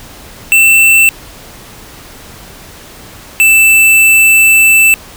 square tone pair in turn, 2675 / 2650 Hz, E7 / E7, +25 / +9 cents, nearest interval unison, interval 16 cents, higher first, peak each -4 dBFS, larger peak neither, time 0.52-1.09 / 3.4-4.94 s, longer second, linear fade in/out 0 ms, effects pink hiss -33 dBFS RMS until 5.16 s

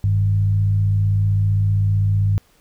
sine tone with frequency modulation, 100.5 Hz, G2, 44 cents sharp, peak -14 dBFS, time 0.04-2.38 s, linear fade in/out 0 ms, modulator 55.5 Hz, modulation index 0.41, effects pink hiss -57 dBFS RMS until 2.6 s

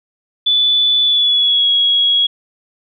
sine tone with pitch glide, 3477 to 3322 Hz, A7 to G#7, -21 to 0 cents, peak -10 dBFS, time 0.46-2.27 s, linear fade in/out 10 ms, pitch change -79 cents, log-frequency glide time 1.02-1.68 s, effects none

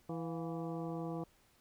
harmonic tone with a mistuned harmonic, 164.81 Hz, E3, in tune, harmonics 1 / 2 / 3 / 4 / 5 / 6 / 7, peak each -41 / -42 / -45 / -48 / -52 / -54 / -54 dBFS, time 0.09-1.24 s, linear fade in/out 5 ms, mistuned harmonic 4, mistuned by +99 cents, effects pink hiss -69 dBFS RMS until 1.6 s

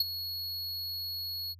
square tone with ADSR envelope, 4342 Hz, C#8, 37 cents flat, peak -22 dBFS, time 0-1.55 s, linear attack 4 ms, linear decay 25 ms, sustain -13 dB, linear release 38 ms, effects added 87 Hz sine -50 dBFS peak until 1.59 s

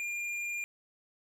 sine tone with hard clipping, 2404 Hz, D7, 40 cents sharp, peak -35 dBFS, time 0-0.64 s, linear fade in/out 0 ms, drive 8 dB, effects none

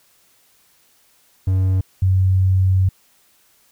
triangle / sine tone pair in turn, 94.1 / 94.1 Hz, F#2 / F#2, +30 / +30 cents, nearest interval unison, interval 0 cents, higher neither, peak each -12 dBFS, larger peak neither, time 1.47-1.81 / 2.02-2.89 s, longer second, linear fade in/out 5 ms, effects white hiss -57 dBFS RMS until 3.71 s

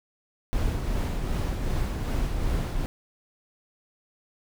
brown noise with tremolo, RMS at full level -25 dBFS, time 0.53-2.86 s, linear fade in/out 0 ms, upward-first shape triangle, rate 2.6 Hz, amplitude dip 40%, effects none

